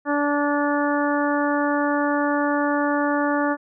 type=harmonic tone; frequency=290 Hz; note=D4; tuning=22 cents flat; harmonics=1 / 2 / 3 / 4 / 5 / 6; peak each=-22 / -25 / -27 / -28 / -29 / -30 dBFS; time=0.05-3.57 s; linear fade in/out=50 ms; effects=none